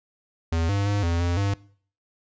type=tone with pitch steps; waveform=square; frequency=82.5 / 100.2 / 101.9 / 84.8 / 86.9 / 99.8 Hz; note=E2 / G2 / G#2 / E2 / F2 / G2; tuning=+2 / +38 / -32 / +50 / -8 / +32 cents; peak=-22 dBFS; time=0.52-1.54 s; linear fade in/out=5 ms; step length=170 ms; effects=noise-tail reverb RT60 0.5 s tail -21 dB re dry + resampled to 16000 Hz